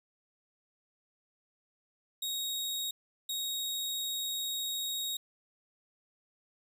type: tone bursts at uneven times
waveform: sawtooth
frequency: 3767 Hz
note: A#7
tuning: 17 cents sharp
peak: -30 dBFS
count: 2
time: 2.22-2.91 / 3.29-5.17 s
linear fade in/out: 5 ms
effects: none